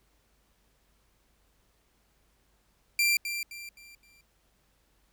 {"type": "tone with echo", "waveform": "sawtooth", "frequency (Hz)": 2366, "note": "D7", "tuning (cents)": 12, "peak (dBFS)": -19, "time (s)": [2.99, 3.17], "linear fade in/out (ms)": 2, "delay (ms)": 260, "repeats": 4, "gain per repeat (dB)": -9, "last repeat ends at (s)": 4.21, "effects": ["added 50 Hz sine -70 dBFS peak until 5.12 s", "pink hiss -70 dBFS RMS until 5.12 s"]}